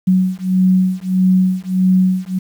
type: beating tone pair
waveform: sine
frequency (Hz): 185 / 186.6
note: F#3 / F#3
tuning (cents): 0 / +15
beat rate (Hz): 1.6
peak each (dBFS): -14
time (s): 0.07-2.39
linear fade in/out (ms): 10
effects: 7-bit